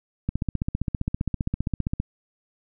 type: click train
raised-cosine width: 5 ms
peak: -12 dBFS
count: 27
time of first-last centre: 0.29-2.001 s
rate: 15.2 Hz
effects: none